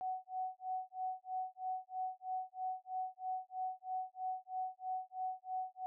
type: tone with tremolo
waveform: sine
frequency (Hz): 746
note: F#5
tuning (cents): +14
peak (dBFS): -35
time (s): 0.01-5.86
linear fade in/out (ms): 0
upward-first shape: sine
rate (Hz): 3.1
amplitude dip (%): 100
effects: none